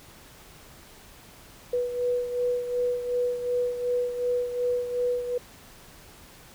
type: beating tone pair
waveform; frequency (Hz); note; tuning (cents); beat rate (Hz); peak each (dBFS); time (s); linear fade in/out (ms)
sine; 490 / 492.7; B4 / B4; -14 / -4; 2.7; -25 / -32; 1.73-5.38; 5
effects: pink hiss -50 dBFS RMS until 6.54 s